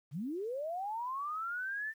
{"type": "linear sweep", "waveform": "sine", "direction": "up", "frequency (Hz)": [121.4, 1800], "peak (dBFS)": -35, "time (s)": [0.11, 1.94], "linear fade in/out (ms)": 50, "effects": ["11-bit"]}